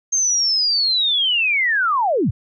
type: linear sweep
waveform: sine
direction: down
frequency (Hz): 6420 to 73.42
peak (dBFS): -15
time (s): 0.12-2.31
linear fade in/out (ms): 10
effects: none